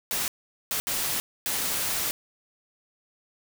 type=noise bursts at uneven times; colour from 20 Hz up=white; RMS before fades=-28 dBFS; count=4; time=0.11-0.28 / 0.71-0.8 / 0.87-1.2 / 1.46-2.11 s; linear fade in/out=0 ms; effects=none